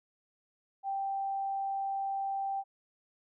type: tone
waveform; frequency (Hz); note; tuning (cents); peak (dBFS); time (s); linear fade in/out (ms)
sine; 784; G5; 0; -31; 0.83-2.64; 50
effects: none